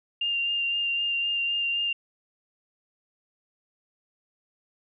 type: tone with vibrato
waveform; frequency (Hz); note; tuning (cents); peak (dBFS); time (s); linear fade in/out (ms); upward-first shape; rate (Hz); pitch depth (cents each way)
sine; 2794; F7; 0; -24; 0.21-1.93; 5; sine; 3.9; 15
effects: none